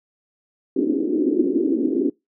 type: band-pass noise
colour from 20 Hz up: white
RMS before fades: -20 dBFS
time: 0.76-2.1 s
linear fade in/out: 5 ms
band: 260 to 370 Hz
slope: 48 dB/octave
effects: noise-tail reverb RT60 0.2 s tail -24 dB re dry